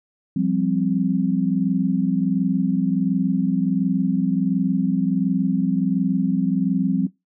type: chord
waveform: sine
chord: F suspended second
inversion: none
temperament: equal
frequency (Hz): 174.61 / 196 / 261.6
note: F3 / G3 / C4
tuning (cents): 0 / 0 / 0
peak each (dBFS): -22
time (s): 0.36-7.07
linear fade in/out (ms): 5
effects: noise-tail reverb RT60 0.2 s tail -20 dB re dry